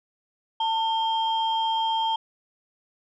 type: tone pair together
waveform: sine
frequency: 896 / 3193 Hz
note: A5 / G7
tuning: +31 / +31 cents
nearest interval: octave + minor seventh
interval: 2200 cents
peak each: -22 / -28 dBFS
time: 0.6-2.16 s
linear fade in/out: 5 ms
effects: tanh soft clip ceiling -15 dBFS